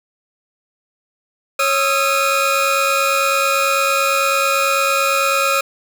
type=tone cluster; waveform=45% pulse; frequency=550 / 1262 / 1351 / 2466 Hz; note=C#5 / D#6 / E6 / D#7; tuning=-14 / +24 / +42 / -16 cents; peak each=-20 dBFS; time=1.59-5.61 s; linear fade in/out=5 ms; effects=none